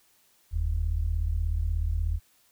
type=tone pair together; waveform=sine; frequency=43 / 79.6 Hz; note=F1 / D#2; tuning=-26 / +40 cents; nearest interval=major seventh; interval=1066 cents; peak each=-27 dBFS; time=0.51-2.2 s; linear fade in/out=50 ms; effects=white hiss -64 dBFS RMS until 2.51 s